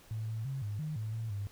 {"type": "tone with pitch steps", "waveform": "sine", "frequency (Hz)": [110, 111.1, 135, 103.8, 153.8, 108.9, 112.4, 100.8], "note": ["A2", "A2", "C#3", "G#2", "D#3", "A2", "A2", "G2"], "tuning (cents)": [0, 17, -45, 0, -20, -17, 37, 49], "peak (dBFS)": -34, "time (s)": [0.11, 1.47], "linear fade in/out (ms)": 0, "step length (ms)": 170, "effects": ["pink hiss -59 dBFS RMS until 1.51 s"]}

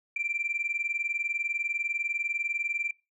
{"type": "tone pair together", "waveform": "sine", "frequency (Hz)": [2349, 2369], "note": ["D7", "D7"], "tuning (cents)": [0, 14], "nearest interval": "unison", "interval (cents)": 14, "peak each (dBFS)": [-30, -30], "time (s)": [0.16, 2.91], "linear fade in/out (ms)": 5, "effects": ["noise-tail reverb RT60 0.3 s tail -26 dB re dry", "tanh soft clip ceiling -22 dBFS"]}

